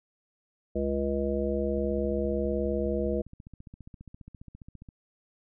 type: harmonic tone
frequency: 69.3 Hz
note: C#2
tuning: in tune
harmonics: 1 / 3 / 5 / 7 / 9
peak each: -33 / -32 / -32 / -31 / -34 dBFS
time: 0.75-3.22 s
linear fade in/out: 10 ms
type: click train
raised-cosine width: 5 ms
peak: -33 dBFS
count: 47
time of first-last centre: 1.78-4.888 s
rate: 14.8 Hz
effects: none